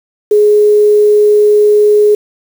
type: tone with quantisation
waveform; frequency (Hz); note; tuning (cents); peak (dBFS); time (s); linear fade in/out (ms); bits
sine; 418.5; G#4; +13; -4; 0.31-2.15; 5; 5
effects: none